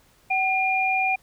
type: tone pair together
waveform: sine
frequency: 759.7 / 2412 Hz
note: F#5 / D7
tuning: +46 / +46 cents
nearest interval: octave + minor sixth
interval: 2000 cents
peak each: -23 / -22 dBFS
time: 0.3-1.16 s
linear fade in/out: 10 ms
effects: pink hiss -59 dBFS RMS until 1.22 s